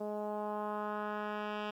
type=tone with low-pass filter sweep; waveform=10% pulse; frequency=209.8 Hz; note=G#3; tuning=18 cents sharp; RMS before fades=-38 dBFS; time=0-1.71 s; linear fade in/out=10 ms; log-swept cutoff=580 to 2800 Hz; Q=1.7; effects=11-bit